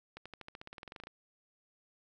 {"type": "accelerating click train", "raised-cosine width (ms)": 0.3, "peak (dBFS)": -30, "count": 17, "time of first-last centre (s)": [0.17, 1.071], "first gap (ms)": 86, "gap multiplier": 0.94, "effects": []}